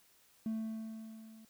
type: tone with level ramp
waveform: triangle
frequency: 221.3 Hz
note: A3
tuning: 10 cents sharp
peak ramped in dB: -30 to -52 dBFS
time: 0.46-1.45 s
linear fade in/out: 2 ms
effects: tanh soft clip ceiling -28 dBFS + white hiss -67 dBFS RMS until 1.49 s